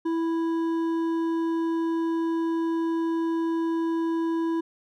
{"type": "tone with hard clipping", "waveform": "triangle", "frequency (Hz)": 329.6, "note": "E4", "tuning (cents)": 0, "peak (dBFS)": -25, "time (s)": [0.05, 4.61], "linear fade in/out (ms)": 10, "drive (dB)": 11, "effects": []}